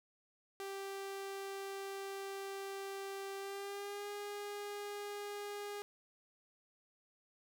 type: tone with pitch glide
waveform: sawtooth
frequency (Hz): 392 to 409.8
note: G4 to G#4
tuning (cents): 0 to -23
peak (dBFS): -38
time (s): 0.6-5.82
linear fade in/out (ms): 0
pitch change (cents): +77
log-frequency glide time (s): 3.38-4.09
effects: none